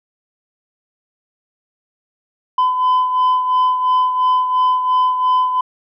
sine beating tone pair, 1011 / 1013.9 Hz, B5 / B5, +40 / +45 cents, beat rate 2.9 Hz, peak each -11 / -18 dBFS, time 2.58-5.61 s, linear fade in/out 5 ms, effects tanh soft clip ceiling -10 dBFS

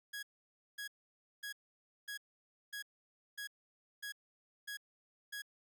sawtooth tone bursts, 1661.2 Hz, G#6, in tune, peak -38 dBFS, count 9, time 0.13-5.421 s, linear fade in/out 10 ms, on 99 ms, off 550 ms, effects none

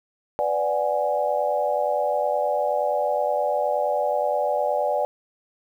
sine chord, G# half-diminished seventh, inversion first, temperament equal with one note detuned, 498.8 / 587.3 / 740 / 830.6 Hz, B4 / D5 / F#5 / G#5, +17 / 0 / 0 / 0 cents, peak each -28 / -23 / -27 / -27 dBFS, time 0.39-5.05 s, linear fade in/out 0 ms, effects 9-bit

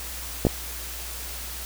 clicks, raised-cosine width 2 ms, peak -6 dBFS, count 2, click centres 0.451 / 0.468 s, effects added 60 Hz sine -38 dBFS peak until 1.65 s + white hiss -36 dBFS RMS until 1.65 s

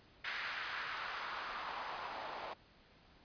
white noise with band-pass filter sweep, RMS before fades -43 dBFS, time 0.24-2.54 s, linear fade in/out 10 ms, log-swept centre 1800 to 760 Hz, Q 2, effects pink hiss -64 dBFS RMS until 3.24 s + resampled to 11025 Hz

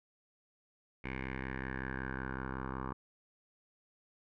10% pulse tone with low-pass filter sweep, 65.41 Hz, C2, in tune, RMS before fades -40 dBFS, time 1.04-2.93 s, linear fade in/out 5 ms, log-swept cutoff 2200 to 1200 Hz, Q 5.8, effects none

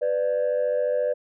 sine tone pair together, 498.6 / 592.9 Hz, B4 / D5, +16 / +16 cents, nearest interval minor third, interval 300 cents, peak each -22 dBFS, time 0.01-1.14 s, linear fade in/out 20 ms, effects tanh soft clip ceiling -17 dBFS

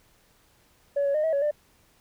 sine tone with pitch steps, 566 / 560 / 611 / 642 / 562 / 595 Hz, C#5 / C#5 / D#5 / E5 / C#5 / D5, +36 / +18 / -32 / -46 / +24 / +22 cents, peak -20 dBFS, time 0.96-1.512 s, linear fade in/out 10 ms, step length 92 ms, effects tanh soft clip ceiling -19 dBFS + pink hiss -62 dBFS RMS until 2 s

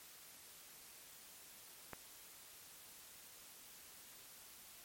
click, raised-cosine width 0.5 ms, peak -30 dBFS, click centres 1.933 s, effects white hiss -58 dBFS RMS until 4.84 s + MP3 64 kbps

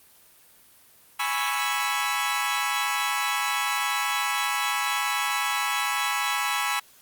20% pulse chord, C# minor seventh, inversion second, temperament equal, 830.6 / 987.8 / 1108.7 / 1318.5 Hz, G#5 / B5 / C#6 / E6, 0 / 0 / 0 / 0 cents, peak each -25 / -25 / -25 / -25 dBFS, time 1.19-6.8 s, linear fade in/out 10 ms, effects white hiss -55 dBFS RMS until 7.01 s + Opus 32 kbps

